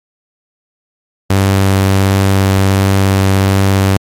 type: tone with vibrato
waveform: sawtooth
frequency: 97 Hz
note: G2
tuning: 18 cents flat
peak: -4 dBFS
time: 1.3-3.97 s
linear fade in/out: 5 ms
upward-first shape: triangle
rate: 1.4 Hz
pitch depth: 9 cents each way
effects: MP3 64 kbps